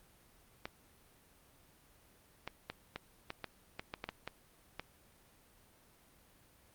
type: clicks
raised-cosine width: 0.3 ms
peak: -23 dBFS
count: 12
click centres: 0.655 / 2.476 / 2.7 / 2.96 / 3.304 / 3.443 / 3.795 / 3.939 / 4.041 / 4.09 / 4.276 / 4.796 s
effects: pink hiss -65 dBFS RMS until 6.74 s + Opus 32 kbps